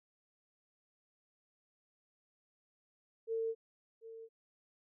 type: tone with echo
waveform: sine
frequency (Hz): 451.4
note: A4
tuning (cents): +44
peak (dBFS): -33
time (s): 3.27-3.55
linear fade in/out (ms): 50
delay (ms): 740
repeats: 1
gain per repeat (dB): -14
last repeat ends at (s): 4.29
effects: none